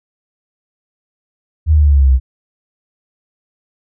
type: exponential sweep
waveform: sine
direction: down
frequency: 79.9 to 63.1 Hz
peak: -6 dBFS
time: 1.66-2.2 s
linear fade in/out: 50 ms
effects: none